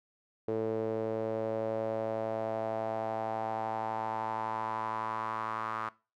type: tone with band-pass filter sweep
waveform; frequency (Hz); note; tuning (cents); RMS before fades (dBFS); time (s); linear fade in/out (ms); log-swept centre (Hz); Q
sawtooth; 110.9; A2; +14; -34; 0.48-5.89; 5; 440 to 1200; 4.6
effects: noise-tail reverb RT60 0.3 s tail -19 dB re dry